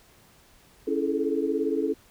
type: chord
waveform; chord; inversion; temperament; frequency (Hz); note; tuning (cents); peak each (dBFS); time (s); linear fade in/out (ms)
sine; A major seventh; first; equal with one note detuned; 277.2 / 329.6 / 422.6 / 440; C#4 / E4 / G#4 / A4; 0 / 0 / +30 / 0; -29; 0.87-1.94; 10
effects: pink hiss -57 dBFS RMS until 2.1 s